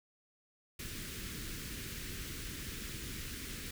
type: band-stop noise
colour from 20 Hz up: pink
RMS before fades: -43 dBFS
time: 0.79-3.71 s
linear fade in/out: 5 ms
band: 390 to 1500 Hz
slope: 24 dB/octave
effects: none